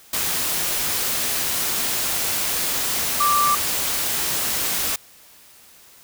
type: tone in noise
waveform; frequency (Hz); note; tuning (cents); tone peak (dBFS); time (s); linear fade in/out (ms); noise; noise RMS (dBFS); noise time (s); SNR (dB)
sine; 1174.7; D6; 0; -16; 3.2-3.55; 5; white; -23; 0.13-4.96; +4
effects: white hiss -49 dBFS RMS until 6.03 s